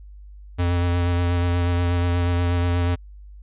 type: tone with vibrato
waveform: square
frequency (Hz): 87.5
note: F2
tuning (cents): +4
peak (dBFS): -19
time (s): 0.58-2.96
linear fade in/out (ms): 20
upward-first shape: sine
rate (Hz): 8.3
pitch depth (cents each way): 19
effects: added 50 Hz sine -39 dBFS peak until 3.42 s + resampled to 8000 Hz